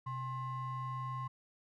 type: ring-modulated tone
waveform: triangle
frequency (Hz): 467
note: A#4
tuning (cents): +3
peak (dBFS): -32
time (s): 0.06-1.28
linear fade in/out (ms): 10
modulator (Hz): 595
effects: none